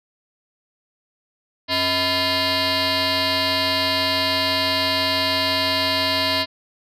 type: tone with frequency modulation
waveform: sine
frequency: 2469 Hz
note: D#7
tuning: 14 cents flat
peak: -15 dBFS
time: 1.68-6.46 s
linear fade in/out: 50 ms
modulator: 366 Hz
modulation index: 6
effects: tanh soft clip ceiling -17 dBFS